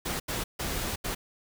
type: noise bursts at uneven times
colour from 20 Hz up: pink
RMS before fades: -32 dBFS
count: 4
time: 0.05-0.2 / 0.28-0.44 / 0.59-0.96 / 1.04-1.15 s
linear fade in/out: 10 ms
effects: none